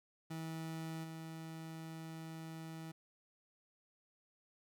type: tone with level steps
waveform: 30% pulse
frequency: 161.5 Hz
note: E3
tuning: 35 cents flat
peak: -39 / -43 dBFS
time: 0.3-2.92 s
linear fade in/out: 10 ms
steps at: 1.03 s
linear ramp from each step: 20 ms
effects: none